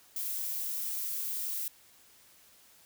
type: noise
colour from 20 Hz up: violet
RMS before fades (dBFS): -35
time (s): 0.16-1.68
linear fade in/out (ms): 2
effects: white hiss -60 dBFS RMS until 2.85 s